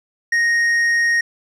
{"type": "tone with tanh clipping", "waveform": "triangle", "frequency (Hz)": 1866, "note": "A#6", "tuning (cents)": 1, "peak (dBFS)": -15, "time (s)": [0.32, 1.21], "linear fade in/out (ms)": 5, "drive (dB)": 10, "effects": []}